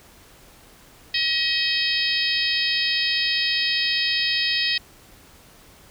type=harmonic tone; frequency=635 Hz; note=D#5; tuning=35 cents sharp; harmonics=3 / 4 / 5 / 6 / 7 / 8; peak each=-27 / -27 / -27 / -27 / -27 / -27 dBFS; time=1.14-4.78 s; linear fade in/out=5 ms; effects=pink hiss -50 dBFS RMS until 5.9 s